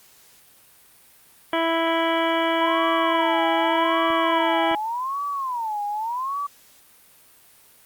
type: harmonic tone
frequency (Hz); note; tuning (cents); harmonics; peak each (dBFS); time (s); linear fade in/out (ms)
329.6; E4; 0; 1 / 2 / 3 / 4 / 5 / 6 / 7 / 9 / 10; -25 / -24 / -25 / -31 / -31 / -33 / -32 / -33 / -35; 1.53-4.75; 2
type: tone with vibrato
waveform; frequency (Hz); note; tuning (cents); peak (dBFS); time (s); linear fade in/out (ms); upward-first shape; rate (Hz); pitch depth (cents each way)
sine; 970; B5; -31; -24; 2.61-6.47; 10; sine; 0.85; 290
type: clicks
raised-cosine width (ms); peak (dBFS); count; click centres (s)
3; -30; 2; 4.104 / 4.714
effects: white hiss -53 dBFS RMS until 7.85 s + Opus 48 kbps